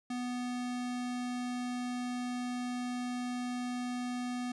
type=tone; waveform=square; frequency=246.9 Hz; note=B3; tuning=in tune; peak=-35 dBFS; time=0.1-4.52 s; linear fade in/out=5 ms; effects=resampled to 22050 Hz